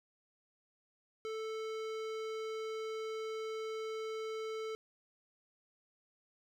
sine tone with hard clipping, 440 Hz, A4, in tune, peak -40 dBFS, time 1.25-4.75 s, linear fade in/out 0 ms, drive 18 dB, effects none

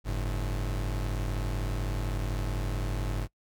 45% pulse tone pair together, 47.84 / 107.4 Hz, G1 / A2, -41 / -41 cents, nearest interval octave + major second, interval 1400 cents, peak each -30 / -34 dBFS, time 0.04-3.28 s, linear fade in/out 50 ms, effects noise-tail reverb RT60 0.1 s tail -23 dB re dry

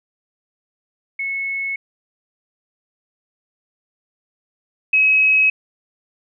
sine tone pair in turn, 2195 / 2555 Hz, C#7 / D#7, -18 / +45 cents, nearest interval minor third, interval 263 cents, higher second, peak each -21 / -11 dBFS, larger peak second, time 1.19-1.76 / 4.93-5.5 s, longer neither, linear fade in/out 5 ms, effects none

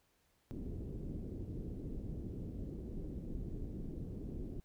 pink low-pass noise, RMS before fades -43 dBFS, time 0.51-4.6 s, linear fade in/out 0 ms, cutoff 380 Hz, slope 24 dB/octave, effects pink hiss -75 dBFS RMS until 4.64 s

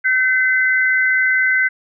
sine tone pair together, 1536.5 / 2039 Hz, G6 / C7, -35 / -45 cents, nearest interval perfect fourth, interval 490 cents, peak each -15 / -16 dBFS, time 0.04-1.69 s, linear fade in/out 20 ms, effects none

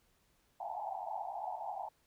white band-pass noise, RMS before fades -41 dBFS, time 0.6-1.89 s, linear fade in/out 5 ms, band 670 to 900 Hz, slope 96 dB/octave, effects pink hiss -73 dBFS RMS until 2.06 s

